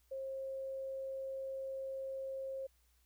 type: tone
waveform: sine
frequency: 535 Hz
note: C5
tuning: 38 cents sharp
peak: -39 dBFS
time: 0.11-2.67 s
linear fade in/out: 10 ms
effects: added 60 Hz sine -70 dBFS peak until 3.05 s + white hiss -75 dBFS RMS until 3.05 s